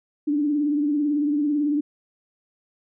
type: tone with vibrato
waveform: sine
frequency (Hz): 293.7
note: D4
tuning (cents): 0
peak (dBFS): -19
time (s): 0.27-1.81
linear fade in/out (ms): 10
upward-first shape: triangle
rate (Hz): 18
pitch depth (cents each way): 72
effects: none